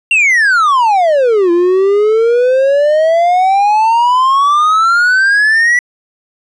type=exponential two-way sweep; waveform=triangle; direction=down then up; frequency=2794 to 340 to 1970 Hz; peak=-5 dBFS; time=0.11-5.79 s; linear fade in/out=2 ms; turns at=1.51 s; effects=resampled to 22050 Hz